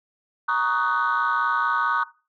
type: chord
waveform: sine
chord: D# minor seventh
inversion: second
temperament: just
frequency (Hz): 933.4 / 1120.1 / 1244.5 / 1493.4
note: A#5 / C#6 / D#6 / F#6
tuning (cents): +2 / +18 / 0 / +16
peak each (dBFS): -26 / -24 / -24 / -23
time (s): 0.48-2.04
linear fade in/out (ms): 10
effects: noise-tail reverb RT60 0.3 s tail -17 dB re dry + tanh soft clip ceiling -14 dBFS